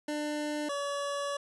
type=tone pair in turn; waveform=25% pulse; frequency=298.5 / 568.1 Hz; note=D4 / C#5; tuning=+28 / +42 cents; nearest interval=major seventh; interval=1114 cents; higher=second; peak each=-28 dBFS; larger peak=neither; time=0.08-0.69 / 0.69-1.37 s; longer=second; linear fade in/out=5 ms; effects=resampled to 24000 Hz